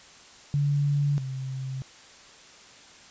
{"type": "tone pair in turn", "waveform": "sine", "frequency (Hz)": [143.6, 132.21], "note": ["D3", "C3"], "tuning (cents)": [-39, 18], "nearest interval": "minor second", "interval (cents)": 143, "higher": "first", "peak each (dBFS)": [-21, -30], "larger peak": "first", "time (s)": [[0.54, 1.18], [1.18, 1.82]], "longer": "neither", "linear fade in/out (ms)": 0, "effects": ["white hiss -50 dBFS RMS until 3.1 s", "resampled to 16000 Hz"]}